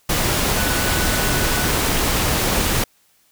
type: tone in noise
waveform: sine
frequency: 1486 Hz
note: F#6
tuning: 7 cents sharp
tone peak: -28 dBFS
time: 0.57-1.7 s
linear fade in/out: 5 ms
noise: pink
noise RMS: -19 dBFS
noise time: 0.09-2.84 s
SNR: -12 dB
effects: white hiss -59 dBFS RMS until 3.31 s